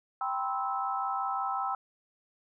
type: chord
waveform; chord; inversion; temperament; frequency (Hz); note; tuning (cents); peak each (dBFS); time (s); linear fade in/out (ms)
sine; C major seventh; second; just; 784.9 / 981.1 / 1046.5 / 1308.1; G5 / B5 / C6 / E6; +2 / -12 / 0 / -14; -33 / -38 / -37 / -33; 0.21-1.75; 2
effects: none